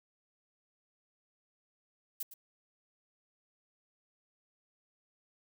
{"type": "noise with echo", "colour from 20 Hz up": "violet", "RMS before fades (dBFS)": -37, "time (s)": [2.2, 2.23], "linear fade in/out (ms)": 5, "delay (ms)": 110, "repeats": 1, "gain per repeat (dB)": -13, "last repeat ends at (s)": 2.34, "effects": []}